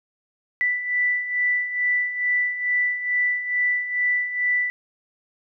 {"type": "beating tone pair", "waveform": "sine", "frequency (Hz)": [1975.5, 1977.8], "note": ["B6", "B6"], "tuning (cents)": [0, 2], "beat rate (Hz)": 2.3, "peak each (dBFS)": [-27, -21], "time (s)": [0.61, 4.7], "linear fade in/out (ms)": 0, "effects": []}